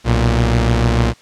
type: tone pair together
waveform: sawtooth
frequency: 61.64 / 116.54 Hz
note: B1 / A#2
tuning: -3 / 0 cents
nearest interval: major seventh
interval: 1103 cents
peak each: -11 dBFS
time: 0.04-1.14 s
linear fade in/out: 50 ms
effects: white hiss -47 dBFS RMS until 1.21 s + low-pass 6000 Hz 12 dB/octave